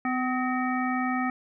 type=harmonic tone with a mistuned harmonic; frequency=253.8 Hz; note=B3; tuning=47 cents sharp; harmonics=1 / 3 / 5 / 7 / 9; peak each=-27 / -31 / -32 / -34 / -38 dBFS; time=0.05-1.3 s; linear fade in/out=2 ms; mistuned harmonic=7; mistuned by=+68 cents; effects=none